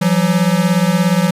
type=beating tone pair; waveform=square; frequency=170.4 / 187.4 Hz; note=F3 / F#3; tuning=-42 / +22 cents; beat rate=17 Hz; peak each=-15 dBFS; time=0.01-1.31 s; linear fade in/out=10 ms; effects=resampled to 32000 Hz